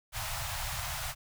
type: band-stop noise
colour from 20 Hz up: pink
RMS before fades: -36 dBFS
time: 0.12-1.15 s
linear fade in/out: 50 ms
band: 140 to 640 Hz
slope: 48 dB/octave
effects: none